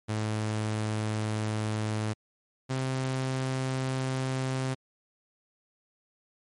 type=tone pair in turn; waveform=sawtooth; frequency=108 / 131.19 Hz; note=A2 / C3; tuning=-32 / +5 cents; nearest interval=minor third; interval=337 cents; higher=second; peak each=-24 dBFS; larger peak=neither; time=0.08-2.14 / 2.69-4.75 s; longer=neither; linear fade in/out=20 ms; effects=MP3 48 kbps